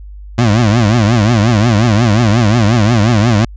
25% pulse tone with vibrato, 111.3 Hz, A2, 20 cents sharp, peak -4 dBFS, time 0.38-3.45 s, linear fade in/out 5 ms, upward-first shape triangle, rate 5.6 Hz, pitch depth 210 cents each way, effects added 50 Hz sine -28 dBFS peak until 3.56 s + resampled to 16000 Hz

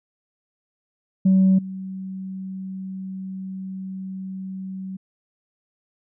sine tone with level steps, 189.7 Hz, F#3, 43 cents sharp, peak -11 / -29 dBFS, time 1.25-4.97 s, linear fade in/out 10 ms, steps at 1.58 s, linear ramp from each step 10 ms, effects tanh soft clip ceiling -10 dBFS

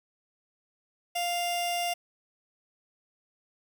sawtooth tone pair together, 698.5 / 1397 Hz, F5 / F6, 0 / 0 cents, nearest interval octave, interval 1200 cents, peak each -24 / -29 dBFS, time 1.15-1.94 s, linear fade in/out 10 ms, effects none

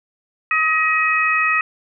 harmonic tone, 633 Hz, D#5, 30 cents sharp, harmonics 2 / 3 / 4, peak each -19 / -19 / -19 dBFS, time 0.51-1.61 s, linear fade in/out 2 ms, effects none

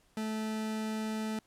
40% pulse tone, 218 Hz, A3, 16 cents flat, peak -32 dBFS, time 0.17-1.39 s, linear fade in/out 2 ms, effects pink hiss -68 dBFS RMS until 1.46 s + low-pass 12000 Hz 12 dB/octave

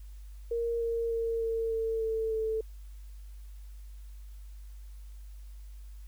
sine tone with pitch steps, 466.2 / 461.9 / 457.7 / 453.5 / 449.3 / 445.1 / 441.1 Hz, A#4 / A#4 / A#4 / A#4 / A4 / A4 / A4, 0 / -16 / -32 / -48 / +36 / +20 / +4 cents, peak -28 dBFS, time 0.51-2.61 s, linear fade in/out 5 ms, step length 300 ms, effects added 50 Hz sine -43 dBFS peak until 6.07 s + white hiss -65 dBFS RMS until 6.07 s

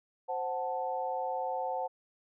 sine chord, F# diminished, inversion second, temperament equal, 523.3 / 740 / 880 Hz, C5 / F#5 / A5, 0 / 0 / 0 cents, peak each -36 / -35 / -36 dBFS, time 0.28-1.88 s, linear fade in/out 20 ms, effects none

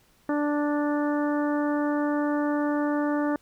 harmonic tone, 293.7 Hz, D4, in tune, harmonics 1 / 2 / 3 / 4 / 5 / 6, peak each -24 / -30 / -34 / -36 / -38 / -40 dBFS, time 0.29-3.36 s, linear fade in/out 2 ms, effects pink hiss -62 dBFS RMS until 3.41 s

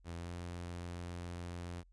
sawtooth tone with pitch glide, 84.9 to 87.19 Hz, F2 to F2, -48 to -2 cents, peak -38 dBFS, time 0.04-1.84 s, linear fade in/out 50 ms, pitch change +46 cents, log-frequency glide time 0.16-0.31 s, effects added 43 Hz sine -61 dBFS peak until 1.92 s + resampled to 24000 Hz

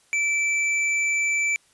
sine tone with hard clipping, 2324 Hz, D7, 19 cents flat, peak -22 dBFS, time 0.13-1.56 s, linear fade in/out 0 ms, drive 13 dB, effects white hiss -60 dBFS RMS until 1.73 s + resampled to 24000 Hz

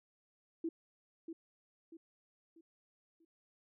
sine tone with echo, 329.6 Hz, E4, in tune, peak -34 dBFS, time 0.64-0.69 s, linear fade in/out 5 ms, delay 640 ms, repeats 4, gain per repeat -8 dB, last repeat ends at 3.25 s, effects none

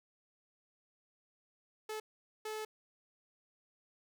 sawtooth tone bursts at uneven times, 432.2 Hz, A4, 31 cents flat, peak -35 dBFS, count 2, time 1.89-2 / 2.45-2.65 s, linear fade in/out 5 ms, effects none

